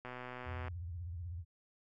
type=click train; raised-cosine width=0.5 ms; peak=-30 dBFS; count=80; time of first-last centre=0.05-0.682 s; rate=125 Hz
type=tone with vibrato; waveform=sine; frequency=86 Hz; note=F2; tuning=26 cents flat; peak=-40 dBFS; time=0.44-1.45 s; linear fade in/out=50 ms; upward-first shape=sine; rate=16 Hz; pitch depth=150 cents each way
effects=none